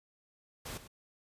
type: noise with echo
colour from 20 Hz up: pink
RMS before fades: -42 dBFS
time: 0.65-0.78 s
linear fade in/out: 10 ms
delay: 98 ms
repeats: 1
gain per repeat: -12 dB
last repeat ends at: 0.878 s
effects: resampled to 32000 Hz